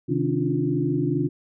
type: tone cluster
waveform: sine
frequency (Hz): 131.7 / 155.5 / 275.8 / 298.9 / 351.1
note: C3 / D#3 / C#4 / D4 / F4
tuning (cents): +12 / -1 / -9 / +31 / +9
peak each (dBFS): -27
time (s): 0.08-1.29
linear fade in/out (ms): 20
effects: none